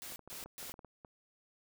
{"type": "noise bursts", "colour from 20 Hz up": "white", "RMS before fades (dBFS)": -46, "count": 3, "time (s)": [0.02, 0.72], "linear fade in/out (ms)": 0, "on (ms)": 140, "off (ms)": 140}
{"type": "clicks", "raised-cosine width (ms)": 1, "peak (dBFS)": -37, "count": 12, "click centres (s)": [0.122, 0.193, 0.276, 0.328, 0.428, 0.46, 0.629, 0.696, 0.741, 0.792, 0.847, 1.048]}
{"effects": []}